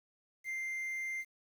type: tone with quantisation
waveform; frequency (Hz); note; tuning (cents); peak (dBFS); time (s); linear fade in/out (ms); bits
triangle; 2093; C7; 0; -34; 0.44-1.25; 50; 10
effects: none